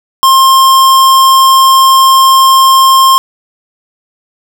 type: tone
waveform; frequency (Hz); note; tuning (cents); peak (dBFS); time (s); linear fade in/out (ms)
square; 1062; C6; +25; -3; 0.23-3.18; 0
effects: 7-bit